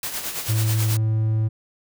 white noise with tremolo, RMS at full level -27 dBFS, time 0.03-0.97 s, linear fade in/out 2 ms, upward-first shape sine, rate 9.2 Hz, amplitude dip 55%
triangle tone, 109.8 Hz, A2, 3 cents flat, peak -16 dBFS, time 0.48-1.49 s, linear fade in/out 20 ms
effects none

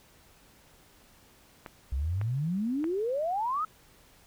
clicks, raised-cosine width 0.5 ms, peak -25 dBFS, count 3, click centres 1.662 / 2.214 / 2.842 s
sine exponential sweep, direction up, 61.74 to 1318.5 Hz, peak -27 dBFS, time 1.92-3.65 s, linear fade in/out 5 ms
effects pink hiss -59 dBFS RMS until 4.26 s

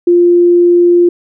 sine tone, 349.2 Hz, F4, in tune, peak -4 dBFS, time 0.07-1.09 s, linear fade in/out 5 ms, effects none

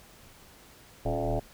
sine tone with frequency modulation, 355.1 Hz, F4, 29 cents sharp, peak -26 dBFS, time 1.05-1.4 s, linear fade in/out 10 ms, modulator 79.3 Hz, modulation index 4.8, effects pink hiss -54 dBFS RMS until 1.53 s

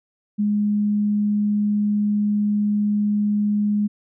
sine tone, 207.7 Hz, G#3, in tune, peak -17 dBFS, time 0.38-3.88 s, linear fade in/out 20 ms, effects none

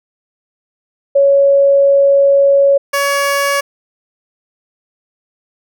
sine / 15% pulse tone pair in turn, 557 / 562.8 Hz, C#5 / C#5, +8 / +26 cents, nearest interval unison, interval 18 cents, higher second, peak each -6 dBFS, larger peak neither, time 1.15-2.78 / 2.93-3.61 s, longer first, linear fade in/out 10 ms, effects none

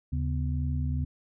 sine tone cluster, 76.5 / 138.7 / 248.6 Hz, D#2 / C#3 / B3, -29 / +1 / +12 cents, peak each -28 / -31 / -37 dBFS, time 0.12-1.05 s, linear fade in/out 10 ms, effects none

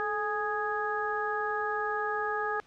harmonic tone with a mistuned harmonic, 415.3 Hz, G#4, in tune, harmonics 1 / 2 / 3 / 4, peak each -34 / -34 / -34 / -34 dBFS, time 0-2.6 s, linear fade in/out 0 ms, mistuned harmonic 1, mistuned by +62 cents, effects pink hiss -60 dBFS RMS until 2.66 s + low-pass 5000 Hz 12 dB/octave

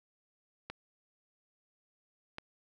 clicks, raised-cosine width 0.3 ms, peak -24 dBFS, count 2, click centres 0.7 / 2.384 s, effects none

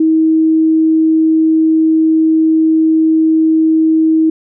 sine tone, 318.8 Hz, D#4, 42 cents sharp, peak -7 dBFS, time 0-4.3 s, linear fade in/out 5 ms, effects none

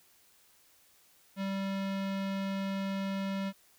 square tone with low-pass filter, 194.8 Hz, G3, 11 cents flat, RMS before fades -34 dBFS, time 1.36-3.53 s, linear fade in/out 50 ms, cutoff 3800 Hz, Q 1.1, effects white hiss -64 dBFS RMS until 3.78 s

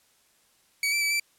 sawtooth tone with pitch steps, 2267 / 2335 / 2297 / 2333 Hz, C#7 / D7 / D7 / D7, +38 / -11 / -39 / -12 cents, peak -20 dBFS, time 0.83-1.198 s, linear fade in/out 2 ms, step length 92 ms, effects white hiss -64 dBFS RMS until 1.38 s + low-pass 12000 Hz 12 dB/octave

